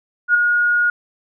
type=tone with ADSR envelope; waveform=sine; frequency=1439 Hz; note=F#6; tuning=49 cents flat; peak=-8 dBFS; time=0.28-0.9 s; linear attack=64 ms; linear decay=9 ms; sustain=-5 dB; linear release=3 ms; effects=none